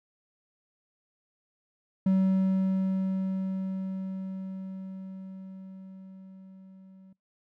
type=tone with level ramp; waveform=triangle; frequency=190 Hz; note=F#3; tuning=46 cents sharp; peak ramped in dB=-18 to -48 dBFS; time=2.06-7.13 s; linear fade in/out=5 ms; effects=noise-tail reverb RT60 0.2 s tail -25 dB re dry